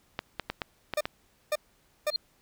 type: clicks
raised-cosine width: 0.3 ms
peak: -14 dBFS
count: 6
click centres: 0.191 / 0.397 / 0.5 / 0.618 / 0.937 / 1.055 s
type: tone bursts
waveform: 40% pulse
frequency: 603 Hz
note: D5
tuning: 46 cents sharp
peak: -24 dBFS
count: 3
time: 0.97-2.104 s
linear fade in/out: 5 ms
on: 38 ms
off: 510 ms
type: tone with exponential growth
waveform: sine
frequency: 4200 Hz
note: C8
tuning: 6 cents sharp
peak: -21 dBFS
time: 2.08-2.16 s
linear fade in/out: 2 ms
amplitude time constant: 16 ms
effects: pink hiss -66 dBFS RMS until 2.41 s